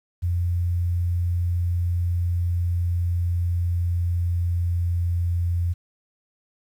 sine tone with pitch glide, 87.31 to 86.61 Hz, F2 to F2, 0 to -14 cents, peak -20 dBFS, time 0.22-5.74 s, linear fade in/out 20 ms, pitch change -14 cents, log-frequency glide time 1.58-5.49 s, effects 9-bit

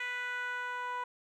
10% pulse tone with band-pass filter sweep, 493.9 Hz, B4, in tune, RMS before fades -37 dBFS, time 0-1.04 s, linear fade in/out 5 ms, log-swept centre 2000 to 990 Hz, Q 2.8, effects none

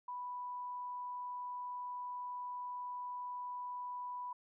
sine tone, 987.8 Hz, B5, in tune, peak -40 dBFS, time 0.08-4.33 s, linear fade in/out 5 ms, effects none

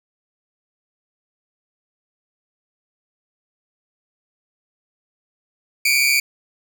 sawtooth tone pair together, 2271 / 2406 Hz, C#7 / D7, +41 / +41 cents, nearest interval minor second, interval 100 cents, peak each -14 dBFS, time 5.85-6.2 s, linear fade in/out 5 ms, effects none

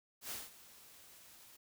white noise with ADSR envelope, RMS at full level -42 dBFS, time 0.21-1.57 s, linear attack 98 ms, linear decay 190 ms, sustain -17 dB, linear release 13 ms, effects none

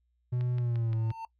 triangle tone with pitch glide, 123.47 to 111.92 Hz, B2 to A2, 0 to +30 cents, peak -25 dBFS, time 0.32-1.12 s, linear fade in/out 10 ms, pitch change -170 cents, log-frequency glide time 0.56-0.95 s
click train, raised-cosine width 0.3 ms, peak -32 dBFS, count 5, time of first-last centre 0.41-1.104 s, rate 5.76 Hz
triangle tone with exponential growth, 900 Hz, A5, 39 cents sharp, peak -32 dBFS, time 0.79-1.25 s, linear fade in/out 2 ms, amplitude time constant 100 ms
effects noise-tail reverb RT60 0.1 s tail -21 dB re dry + added 60 Hz sine -70 dBFS peak until 1.39 s

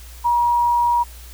sine tone, 955 Hz, A#5, 42 cents sharp, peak -14 dBFS, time 0.24-1.04 s, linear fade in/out 20 ms, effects added 60 Hz sine -37 dBFS peak until 1.33 s + white hiss -44 dBFS RMS until 1.33 s

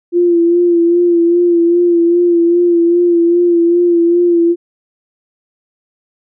sine tone with vibrato, 344.3 Hz, F4, 25 cents flat, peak -7 dBFS, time 0.12-4.56 s, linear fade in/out 50 ms, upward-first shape sine, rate 2.5 Hz, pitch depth 35 cents each way, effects none

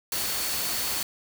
sine tone in noise, 4435 Hz, C#8, in tune, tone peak -36 dBFS, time 0.12-1.03 s, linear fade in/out 2 ms, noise white, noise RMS -29 dBFS, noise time 0.12-1.03 s, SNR -10 dB, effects none

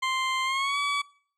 20% pulse tone with pitch glide, 1046.5 to 1141.2 Hz, C6 to C#6, 0 to +50 cents, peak -20 dBFS, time 0.02-1.02 s, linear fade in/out 10 ms, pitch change +150 cents, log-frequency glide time 0.44-0.78 s, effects noise-tail reverb RT60 0.5 s tail -21 dB re dry + low-pass 6000 Hz 12 dB/octave

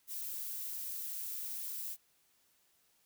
violet noise, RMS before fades -41 dBFS, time 0.07-1.97 s, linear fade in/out 50 ms, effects white hiss -72 dBFS RMS until 3.05 s

